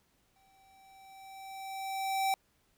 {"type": "tone with exponential growth", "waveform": "square", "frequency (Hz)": 774, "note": "G5", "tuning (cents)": -22, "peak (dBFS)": -27, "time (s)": [0.36, 2.34], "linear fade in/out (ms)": 1, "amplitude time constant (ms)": 430, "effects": ["pink hiss -72 dBFS RMS until 2.77 s"]}